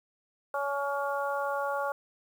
harmonic tone, 281.4 Hz, C#4, 26 cents sharp, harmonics 2 / 3 / 4 / 5, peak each -32 / -34 / -35 / -36 dBFS, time 0.54-1.92 s, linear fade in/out 2 ms, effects 9-bit

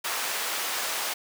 pink high-pass noise, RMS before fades -30 dBFS, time 0.04-1.14 s, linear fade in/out 10 ms, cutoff 780 Hz, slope 12 dB/octave, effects none

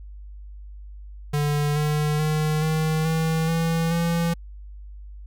square tone with pitch steps, 146.83 / 150.26 / 153.77 / 157.37 / 161.05 / 164.81 / 168.66 Hz, D3 / D3 / D#3 / D#3 / E3 / E3 / E3, 0 / +40 / -20 / +20 / -40 / 0 / +40 cents, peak -21 dBFS, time 1.33-4.34 s, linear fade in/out 10 ms, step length 430 ms, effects added 50 Hz sine -37 dBFS peak until 5.26 s

